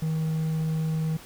triangle tone, 158.7 Hz, D#3, 35 cents sharp, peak -22 dBFS, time 0.02-1.17 s, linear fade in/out 5 ms, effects pink hiss -47 dBFS RMS until 1.25 s

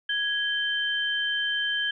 sine tone pair together, 1661.2 / 3112 Hz, G#6 / G7, 0 / -13 cents, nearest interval major seventh, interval 1087 cents, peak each -27 dBFS, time 0.09-1.91 s, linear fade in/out 5 ms, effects none

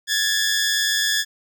15% pulse tone pair together, 1661.2 / 1760 Hz, G#6 / A6, 0 / 0 cents, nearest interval minor second, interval 100 cents, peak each -15 dBFS, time 0.07-1.25 s, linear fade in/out 50 ms, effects none

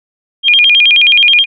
sine tone with vibrato, 2794 Hz, F7, in tune, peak -4 dBFS, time 0.43-1.46 s, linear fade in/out 50 ms, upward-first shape square, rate 9.4 Hz, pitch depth 240 cents each way, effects none

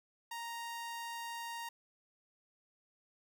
sawtooth tone, 932.3 Hz, A#5, in tune, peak -37 dBFS, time 0.31-1.69 s, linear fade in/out 5 ms, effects none

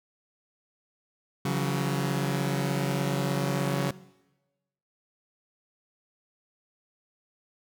sawtooth tone cluster, 139.9 / 170 / 186.6 Hz, C#3 / F3 / F#3, +16 / -46 / +15 cents, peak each -24 / -30 / -26 dBFS, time 1.45-3.91 s, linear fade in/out 5 ms, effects noise-tail reverb RT60 1.0 s tail -19 dB re dry

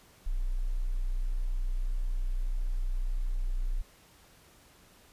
sine tone, 30.82 Hz, B0, 3 cents flat, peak -27 dBFS, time 0.26-3.82 s, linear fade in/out 10 ms, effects pink hiss -59 dBFS RMS until 5.12 s + resampled to 32000 Hz

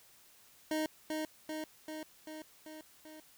25% pulse tone with echo, 311.1 Hz, D#4, in tune, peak -28 dBFS, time 0.71-0.86 s, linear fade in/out 2 ms, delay 390 ms, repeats 6, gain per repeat -3 dB, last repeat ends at 3.2 s, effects white hiss -62 dBFS RMS until 3.37 s

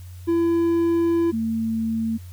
triangle / sine tone pair in turn, 336.5 / 224.6 Hz, E4 / A3, +36 / +36 cents, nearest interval perfect fifth, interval 700 cents, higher first, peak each -15 / -21 dBFS, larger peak first, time 0.27-1.32 / 1.32-2.18 s, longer first, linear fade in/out 20 ms, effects added 90 Hz sine -36 dBFS peak until 2.32 s + white hiss -53 dBFS RMS until 2.32 s

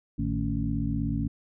harmonic tone with a mistuned harmonic, 56.1 Hz, A1, 34 cents sharp, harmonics 1 / 2 / 3 / 4 / 5, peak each -32 / -32 / -32 / -32 / -32 dBFS, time 0.18-1.28 s, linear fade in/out 10 ms, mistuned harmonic 3, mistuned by -140 cents, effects none

